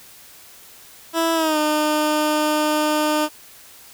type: tone with pitch glide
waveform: 15% pulse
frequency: 329.4 to 303.8 Hz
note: E4 to D#4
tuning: -1 to -41 cents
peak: -11 dBFS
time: 1.13-3.29 s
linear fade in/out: 50 ms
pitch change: -140 cents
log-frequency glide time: 1.34-1.58 s
effects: white hiss -45 dBFS RMS until 3.93 s

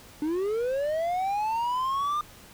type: linear sweep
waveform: triangle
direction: up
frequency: 292.7 to 1213 Hz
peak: -23 dBFS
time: 0.22-2.21 s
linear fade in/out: 2 ms
effects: pink hiss -50 dBFS RMS until 2.53 s

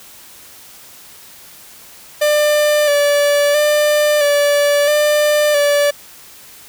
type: tone with vibrato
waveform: 45% pulse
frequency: 587.3 Hz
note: D5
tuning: in tune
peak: -11 dBFS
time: 2.21-5.91 s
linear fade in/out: 10 ms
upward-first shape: square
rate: 0.75 Hz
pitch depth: 27 cents each way
effects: white hiss -40 dBFS RMS until 6.68 s

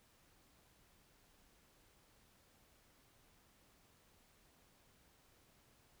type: silence
effects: pink hiss -70 dBFS RMS until 6 s

